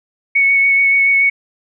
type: tone with vibrato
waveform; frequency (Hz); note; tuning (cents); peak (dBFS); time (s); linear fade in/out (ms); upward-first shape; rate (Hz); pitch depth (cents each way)
sine; 2217; C#7; 0; -9; 0.35-1.3; 10; sine; 7; 13
effects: none